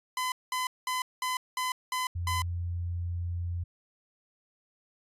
sawtooth tone bursts, 1015 Hz, B5, 47 cents sharp, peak -25 dBFS, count 7, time 0.17-2.42 s, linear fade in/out 2 ms, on 150 ms, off 200 ms
sine tone, 86.9 Hz, F2, 8 cents flat, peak -30 dBFS, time 2.15-3.64 s, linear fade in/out 10 ms
effects resampled to 32000 Hz

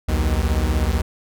45% pulse beating tone pair, 61.9 / 77.9 Hz, B1 / D#2, +5 / +3 cents, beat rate 16 Hz, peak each -20 dBFS, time 0.08-1.02 s, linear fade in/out 10 ms, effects none

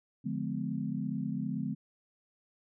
sine chord, D diminished seventh, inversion none, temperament just, 146.83 / 176.2 / 211.4 / 253.7 Hz, D3 / F3 / Ab3 / Cb4, 0 / +16 / +31 / +47 cents, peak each -38 / -38 / -36 / -37 dBFS, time 0.24-1.75 s, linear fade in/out 20 ms, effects none

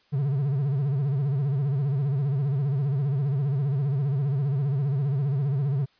triangle tone with vibrato, 138.59 Hz, C#3, in tune, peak -20 dBFS, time 0.12-5.86 s, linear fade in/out 20 ms, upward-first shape sine, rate 15 Hz, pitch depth 130 cents each way, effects white hiss -63 dBFS RMS until 5.99 s + resampled to 11025 Hz

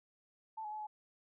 sine tone with pitch steps, 881 / 844 / 857 / 849 Hz, A5 / G#5 / A5 / G#5, +2 / +28 / -46 / +38 cents, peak -40 dBFS, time 0.57-0.87 s, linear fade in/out 10 ms, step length 75 ms, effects none

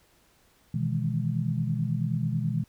sine chord, E major seventh, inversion second, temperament equal, 123.47 / 155.56 / 164.81 / 207.7 Hz, B2 / D#3 / E3 / G#3, 0 / 0 / 0 / 0 cents, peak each -29 / -30 / -31 / -33 dBFS, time 0.74-2.64 s, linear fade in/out 5 ms, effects pink hiss -63 dBFS RMS until 2.68 s

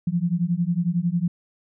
sine beating tone pair, 167.8 / 178.8 Hz, E3 / F3, +31 / +41 cents, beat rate 11 Hz, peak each -23 dBFS, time 0.07-1.28 s, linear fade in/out 5 ms, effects none

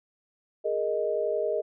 sine chord, Ab suspended second, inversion none, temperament equal, 415.3 / 466.2 / 622.3 Hz, Ab4 / Bb4 / Eb5, 0 / 0 / 0 cents, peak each -30 / -30 / -28 dBFS, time 0.64-1.62 s, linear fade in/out 20 ms, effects none

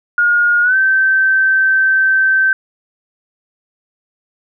sine tone with pitch glide, 1429 to 1549.4 Hz, F6 to G6, +39 to -21 cents, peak -9 dBFS, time 0.18-2.53 s, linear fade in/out 2 ms, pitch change +140 cents, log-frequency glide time 0.62-0.76 s, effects none

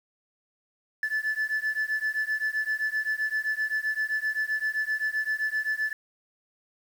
sine beating tone pair, 1736 / 1743.7 Hz, A6 / A6, -24 / -16 cents, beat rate 7.7 Hz, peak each -27 dBFS, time 1.03-5.93 s, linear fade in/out 2 ms, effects tanh soft clip ceiling -22 dBFS + 8-bit

